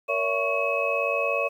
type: tone cluster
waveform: sine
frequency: 465 / 566 / 663 / 1111 / 2562 Hz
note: A#4 / C#5 / E5 / C#6 / E7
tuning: -4 / +36 / +10 / +4 / -50 cents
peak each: -31 / -27 / -31 / -30 / -27 dBFS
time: 0.08-1.49 s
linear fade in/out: 20 ms
effects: 9-bit